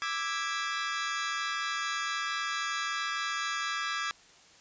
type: chord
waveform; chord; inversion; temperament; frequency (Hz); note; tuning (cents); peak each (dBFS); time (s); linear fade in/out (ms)
sawtooth; E dominant seventh; third; equal with one note detuned; 1174.7 / 1318.5 / 1647.8 / 1975.5; D6 / E6 / G#6 / B6; 0 / 0 / -14 / 0; -32 / -33 / -31 / -37; 0.02-4.11; 0
effects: white hiss -57 dBFS RMS until 4.6 s + resampled to 16000 Hz